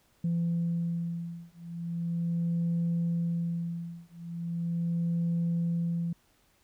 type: beating tone pair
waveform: sine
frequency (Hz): 169.3 / 169.69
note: E3 / F3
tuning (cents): +46 / -50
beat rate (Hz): 0.39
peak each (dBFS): -30 / -30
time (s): 0.24-6.13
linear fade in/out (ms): 5
effects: tanh soft clip ceiling -23 dBFS + pink hiss -67 dBFS RMS until 6.63 s